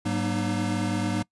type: tone cluster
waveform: square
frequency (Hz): 103.9 / 190.1 / 237.5 / 302.8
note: G#2 / F#3 / A#3 / D#4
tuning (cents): +1 / +47 / +33 / -47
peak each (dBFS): -31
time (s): 0.05-1.23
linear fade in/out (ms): 10
effects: noise-tail reverb RT60 0.1 s tail -23 dB re dry + resampled to 24000 Hz